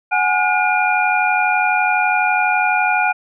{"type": "tone cluster", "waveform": "sine", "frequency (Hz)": [741, 833, 1441, 2408], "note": ["F#5", "G#5", "F#6", "D7"], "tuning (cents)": [2, 5, -46, 43], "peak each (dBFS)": -19, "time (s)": [0.11, 3.13], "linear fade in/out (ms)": 20, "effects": []}